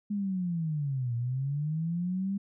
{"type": "linear two-way sweep", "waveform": "sine", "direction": "down then up", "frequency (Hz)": [208.7, 116.54, 200.5], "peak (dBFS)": -28, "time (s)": [0.1, 2.38], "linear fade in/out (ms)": 10, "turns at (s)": 1.15, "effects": []}